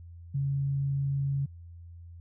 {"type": "tone", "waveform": "sine", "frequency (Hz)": 138.59, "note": "C#3", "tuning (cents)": 0, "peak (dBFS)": -26, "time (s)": [0.34, 1.46], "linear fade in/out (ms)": 10, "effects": ["added 85 Hz sine -44 dBFS peak until 2.2 s"]}